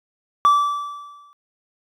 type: tone with exponential decay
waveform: triangle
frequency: 1160 Hz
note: D6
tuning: 22 cents flat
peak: -7 dBFS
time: 0.45-1.33 s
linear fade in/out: 0 ms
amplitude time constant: 190 ms
effects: tanh soft clip ceiling -3 dBFS